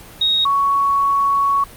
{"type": "tone pair in turn", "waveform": "sine", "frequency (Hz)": [3759, 1115], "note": ["A#7", "C#6"], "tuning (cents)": [14, 10], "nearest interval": "octave + major sixth", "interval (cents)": 2104, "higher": "first", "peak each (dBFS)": -13, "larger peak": "neither", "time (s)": [[0.21, 0.45], [0.45, 1.64]], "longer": "second", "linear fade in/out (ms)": 5, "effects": ["pink hiss -40 dBFS RMS until 1.76 s", "Opus 48 kbps"]}